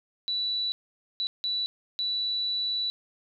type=tone bursts at uneven times; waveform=sine; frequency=3951 Hz; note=B7; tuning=in tune; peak=-26 dBFS; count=4; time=0.28-0.72 / 1.2-1.27 / 1.44-1.66 / 1.99-2.9 s; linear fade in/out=0 ms; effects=none